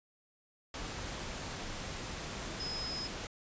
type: tone in noise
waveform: sine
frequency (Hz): 5100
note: D#8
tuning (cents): +42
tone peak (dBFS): -38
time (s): 2.6-3.07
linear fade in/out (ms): 2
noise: pink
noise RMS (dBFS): -41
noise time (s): 0.74-3.27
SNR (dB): 0
effects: resampled to 16000 Hz